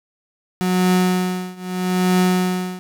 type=tone with tremolo; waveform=35% pulse; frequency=182.9 Hz; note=F#3; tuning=20 cents flat; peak=-11 dBFS; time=0.61-2.79 s; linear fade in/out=0 ms; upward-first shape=triangle; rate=0.79 Hz; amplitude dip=95%; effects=none